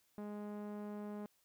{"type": "tone with low-pass filter", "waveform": "sawtooth", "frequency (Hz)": 207.7, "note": "G#3", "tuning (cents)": 0, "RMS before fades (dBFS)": -45, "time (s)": [0.18, 1.26], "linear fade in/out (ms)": 0, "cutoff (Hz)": 1000, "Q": 0.74, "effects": ["white hiss -75 dBFS RMS until 1.44 s"]}